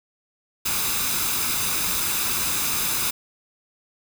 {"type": "noise with comb filter", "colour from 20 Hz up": "white", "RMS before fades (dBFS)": -24, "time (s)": [0.65, 3.11], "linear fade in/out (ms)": 10, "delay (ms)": 0.8, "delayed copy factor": 0.5, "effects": []}